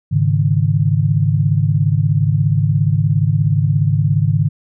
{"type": "chord", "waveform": "sine", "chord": "Ab suspended fourth", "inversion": "none", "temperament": "equal", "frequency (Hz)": [103.83, 138.59, 155.56], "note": ["Ab2", "Db3", "Eb3"], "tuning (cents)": [0, 0, 0], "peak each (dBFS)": -16, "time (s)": [0.11, 4.49], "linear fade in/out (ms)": 20, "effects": []}